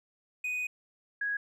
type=tone pair in turn; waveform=triangle / sine; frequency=2489 / 1657.7 Hz; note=D#7 / G#6; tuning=0 / -4 cents; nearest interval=perfect fifth; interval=704 cents; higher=first; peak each=-29 / -29 dBFS; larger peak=neither; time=0.44-0.67 / 1.21-1.37 s; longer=first; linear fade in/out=5 ms; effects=none